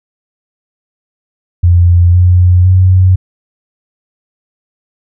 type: tone with pitch steps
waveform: sine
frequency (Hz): 87.31 / 89.97 / 92.72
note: F2 / F#2 / F#2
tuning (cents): 0 / -48 / +4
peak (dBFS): -3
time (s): 1.63-3.16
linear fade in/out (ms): 10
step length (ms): 510
effects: none